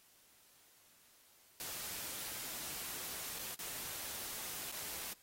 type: noise with dropouts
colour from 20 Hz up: white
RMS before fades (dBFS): -44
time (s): 1.6-5.13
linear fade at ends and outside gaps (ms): 0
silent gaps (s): 3.389-3.393 / 3.545-3.591 / 4.713-4.724
effects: white hiss -66 dBFS RMS until 5.22 s + AAC 48 kbps